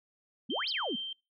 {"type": "exponential two-way sweep", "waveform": "sine", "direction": "up then down", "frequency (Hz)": [196, 5400, 196], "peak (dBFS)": -32, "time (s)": [0.49, 0.96], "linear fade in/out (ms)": 10, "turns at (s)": 0.69}
{"type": "tone with tremolo", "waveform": "sine", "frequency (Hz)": 3136, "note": "G7", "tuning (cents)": 0, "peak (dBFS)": -34, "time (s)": [0.5, 1.13], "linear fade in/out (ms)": 5, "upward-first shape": "sine", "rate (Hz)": 4.7, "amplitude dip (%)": 25}
{"effects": ["noise-tail reverb RT60 0.3 s tail -25 dB re dry"]}